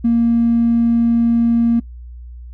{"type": "tone with tanh clipping", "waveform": "triangle", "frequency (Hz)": 233.1, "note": "A#3", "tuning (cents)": 0, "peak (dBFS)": -10, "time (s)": [0.04, 1.8], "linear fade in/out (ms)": 10, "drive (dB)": 1, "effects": ["noise-tail reverb RT60 0.1 s tail -22 dB re dry", "added 60 Hz sine -31 dBFS peak until 2.53 s"]}